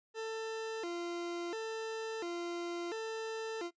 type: tone with vibrato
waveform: 40% pulse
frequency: 392 Hz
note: G4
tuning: in tune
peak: -36 dBFS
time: 0.14-3.71 s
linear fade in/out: 50 ms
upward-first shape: square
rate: 0.72 Hz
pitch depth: 220 cents each way
effects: noise-tail reverb RT60 0.1 s tail -20 dB re dry + resampled to 16000 Hz